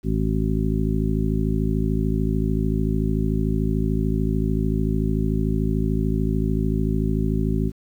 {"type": "harmonic tone", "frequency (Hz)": 53.5, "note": "A1", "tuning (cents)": -48, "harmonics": [1, 2, 3, 4, 5, 7], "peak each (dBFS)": [-24, -27, -25, -26, -28, -30], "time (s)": [0.03, 7.72], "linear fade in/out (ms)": 50, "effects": ["9-bit"]}